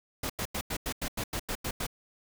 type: noise bursts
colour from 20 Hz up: pink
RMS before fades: -33 dBFS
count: 11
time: 0.23-1.867 s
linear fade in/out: 5 ms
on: 67 ms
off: 90 ms
effects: none